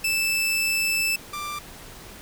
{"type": "tone pair in turn", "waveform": "sawtooth", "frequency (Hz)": [2637, 1181.8], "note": ["E7", "D6"], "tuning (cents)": [0, 10], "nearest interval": "octave + major second", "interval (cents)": 1390, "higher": "first", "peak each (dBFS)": [-18, -26], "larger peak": "first", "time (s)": [[0.04, 1.16], [1.33, 1.59]], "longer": "first", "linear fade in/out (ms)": 5, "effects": ["pink hiss -43 dBFS RMS until 2.21 s"]}